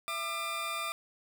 20% pulse tone pair together, 666.6 / 1197 Hz, E5 / D6, +19 / +33 cents, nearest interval minor seventh, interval 1014 cents, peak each -36 / -29 dBFS, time 0.08-0.92 s, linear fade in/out 0 ms, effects none

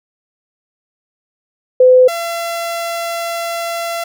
sine / sawtooth tone pair in turn, 508 / 678.1 Hz, B4 / E5, +49 / +49 cents, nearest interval perfect fourth, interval 500 cents, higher second, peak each -4 / -15 dBFS, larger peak first, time 1.8-2.08 / 2.08-4.04 s, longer second, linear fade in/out 5 ms, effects none

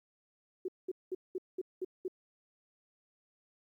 sine tone bursts, 370 Hz, F#4, in tune, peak -33 dBFS, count 7, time 0.65-2.081 s, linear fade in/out 5 ms, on 33 ms, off 200 ms, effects 12-bit

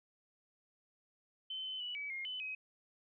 sine tone with pitch steps, 3066 / 3049 / 2952 / 2285 / 2134 / 3019 / 2533 Hz, G7 / G7 / F#7 / D7 / C7 / F#7 / D#7, -39 / -49 / -5 / -48 / +34 / +34 / +30 cents, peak -39 dBFS, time 1.5-2.55 s, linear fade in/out 5 ms, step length 150 ms, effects none

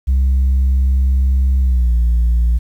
sine tone with pitch glide, 65.7 to 58.53 Hz, C2 to A#1, +8 to +8 cents, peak -8 dBFS, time 0.07-2.59 s, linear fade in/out 20 ms, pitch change -200 cents, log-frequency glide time 1.59-1.94 s, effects tanh soft clip ceiling -9 dBFS + 8-bit

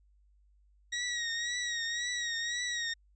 20% pulse tone with vibrato, 1898 Hz, A#6, 31 cents sharp, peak -27 dBFS, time 0.92-2.94 s, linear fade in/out 10 ms, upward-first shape triangle, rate 1.9 Hz, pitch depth 62 cents each way, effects added 50 Hz sine -62 dBFS peak until 3.15 s + resampled to 22050 Hz

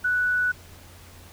sine tone, 1480 Hz, F#6, in tune, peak -20 dBFS, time 0.04-0.52 s, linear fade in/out 10 ms, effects added 87 Hz sine -48 dBFS peak until 1.32 s + pink hiss -49 dBFS RMS until 1.32 s

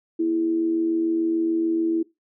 sine tone with amplitude modulation, 329.6 Hz, E4, in tune, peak -17 dBFS, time 0.19-2.03 s, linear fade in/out 10 ms, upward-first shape sine, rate 86.8 Hz, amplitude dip 45%, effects noise-tail reverb RT60 0.2 s tail -20 dB re dry

